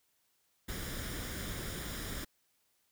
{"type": "noise with comb filter", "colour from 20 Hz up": "pink", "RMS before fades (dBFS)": -40, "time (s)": [0.68, 2.25], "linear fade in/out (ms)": 10, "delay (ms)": 0.57, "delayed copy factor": 0.55, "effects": ["white hiss -75 dBFS RMS until 2.91 s"]}